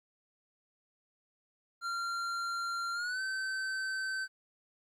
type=tone with pitch glide; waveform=square; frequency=1380 to 1540.1 Hz; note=F6 to G6; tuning=-21 to -31 cents; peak=-34 dBFS; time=1.81-4.28 s; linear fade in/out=50 ms; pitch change=+190 cents; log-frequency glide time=2.93-3.21 s; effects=low-pass 7000 Hz 12 dB/octave + 12-bit